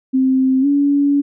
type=tone with pitch glide; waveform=sine; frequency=262 to 284.1 Hz; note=C4 to C#4; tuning=+2 to +43 cents; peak=-11 dBFS; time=0.13-1.22 s; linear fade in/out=20 ms; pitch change=+141 cents; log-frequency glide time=0.61-0.66 s; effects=none